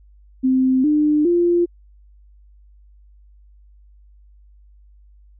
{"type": "tone with pitch steps", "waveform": "sine", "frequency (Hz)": [260, 300.4, 347.1], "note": ["C4", "D4", "F4"], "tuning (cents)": [-11, 39, -11], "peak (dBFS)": -13, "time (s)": [0.43, 1.66], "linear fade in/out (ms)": 20, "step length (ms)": 410, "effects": ["added 50 Hz sine -46 dBFS peak until 5.39 s"]}